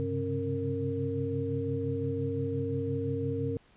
sine tone cluster, 99.8 / 133.5 / 139.3 / 271.4 / 461.5 Hz, G2 / C3 / C#3 / C#4 / A#4, +32 / +35 / +9 / -36 / -17 cents, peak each -35 / -38 / -38 / -35 / -33 dBFS, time 0-3.57 s, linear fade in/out 0 ms, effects pink hiss -62 dBFS RMS until 3.76 s + resampled to 8000 Hz

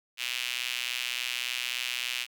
sawtooth tone with high-pass filter, 123.47 Hz, B2, in tune, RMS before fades -33 dBFS, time 0.17-2.27 s, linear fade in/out 50 ms, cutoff 2700 Hz, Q 3.1, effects none

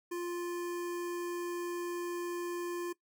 square tone with notch filter, 349.2 Hz, F4, in tune, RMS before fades -37 dBFS, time 0.11-2.93 s, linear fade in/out 10 ms, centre 3800 Hz, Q 1.7, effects noise-tail reverb RT60 0.1 s tail -19 dB re dry

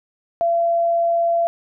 sine tone, 679 Hz, F5, 49 cents flat, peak -15 dBFS, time 0.41-1.47 s, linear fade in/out 0 ms, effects none

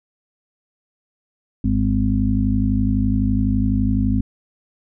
harmonic tone, 51.91 Hz, G#1, in tune, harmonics 1 / 2 / 4 / 5, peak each -21 / -21 / -21 / -21 dBFS, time 1.64-4.21 s, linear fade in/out 5 ms, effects none

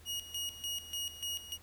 sawtooth tone with tremolo, 2881 Hz, F#7, 47 cents flat, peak -32 dBFS, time 0.05-1.58 s, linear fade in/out 50 ms, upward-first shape square, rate 3.4 Hz, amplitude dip 75%, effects added 80 Hz sine -58 dBFS peak until 1.62 s + pink hiss -60 dBFS RMS until 1.62 s

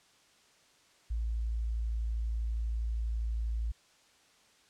sine tone, 56.2 Hz, A1, 37 cents sharp, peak -30 dBFS, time 1.1-3.72 s, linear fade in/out 10 ms, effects white hiss -64 dBFS RMS until 4.69 s + low-pass 7000 Hz 12 dB/octave

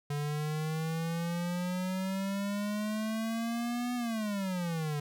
square exponential two-way sweep, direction up then down, 144.5 to 246.9 to 144.5 Hz, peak -32 dBFS, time 0.1-5 s, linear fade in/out 5 ms, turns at 3.95 s, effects none

